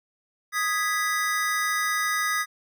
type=chord; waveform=square; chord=G# minor; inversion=second; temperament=equal; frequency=1244.5 / 1661.2 / 1975.5 Hz; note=D#6 / G#6 / B6; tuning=0 / 0 / 0 cents; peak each=-28 / -30 / -28 dBFS; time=0.52-2.46 s; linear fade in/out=50 ms; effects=none